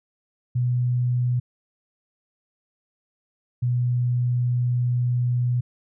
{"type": "tone pair in turn", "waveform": "sine", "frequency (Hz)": [123.47, 122.84], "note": ["B2", "B2"], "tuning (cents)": [0, -9], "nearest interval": "unison", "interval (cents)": 9, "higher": "first", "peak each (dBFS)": -19, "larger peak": "neither", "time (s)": [[0.55, 1.4], [3.62, 5.61]], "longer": "second", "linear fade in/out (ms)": 10, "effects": []}